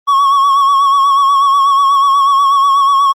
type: tone with vibrato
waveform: triangle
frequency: 1108.7 Hz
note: C#6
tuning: in tune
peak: -5 dBFS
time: 0.07-3.13 s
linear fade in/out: 20 ms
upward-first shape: sine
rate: 8.2 Hz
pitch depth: 44 cents each way
effects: Opus 32 kbps